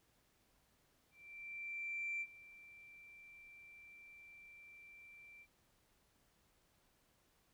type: tone with ADSR envelope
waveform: sine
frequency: 2349 Hz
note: D7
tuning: in tune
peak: -37 dBFS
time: 1.11-5.47 s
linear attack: 1100 ms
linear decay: 52 ms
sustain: -19 dB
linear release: 56 ms
effects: tanh soft clip ceiling -34 dBFS + pink hiss -75 dBFS RMS until 7.53 s